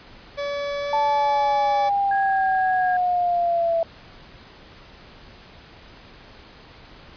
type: tone with pitch glide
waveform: 40% pulse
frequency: 571 to 575.6 Hz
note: D5 to D5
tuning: -49 to -35 cents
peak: -24 dBFS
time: 0.37-1.9 s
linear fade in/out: 20 ms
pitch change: +14 cents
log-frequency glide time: 0.8-0.94 s
type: linear sweep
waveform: sine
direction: down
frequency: 880 to 662 Hz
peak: -18 dBFS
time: 0.93-3.83 s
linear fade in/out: 2 ms
type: tone with vibrato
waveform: sine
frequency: 1638 Hz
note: G#6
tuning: 24 cents flat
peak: -26 dBFS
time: 2.11-2.97 s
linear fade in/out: 5 ms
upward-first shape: sine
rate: 2 Hz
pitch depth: 13 cents each way
effects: pink hiss -46 dBFS RMS until 7.16 s + resampled to 11025 Hz